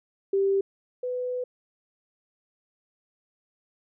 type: tone pair in turn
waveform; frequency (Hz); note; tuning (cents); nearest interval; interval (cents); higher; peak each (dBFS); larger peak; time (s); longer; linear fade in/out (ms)
sine; 392 / 499; G4 / B4; 0 / +18; major third; 418; second; -20 / -27; first; 0.33-0.61 / 1.03-1.44; second; 5
effects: none